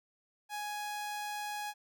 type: tone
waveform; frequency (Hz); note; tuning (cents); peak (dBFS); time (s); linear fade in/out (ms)
sawtooth; 833; G#5; +5; -33; 0.49-1.74; 50
effects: none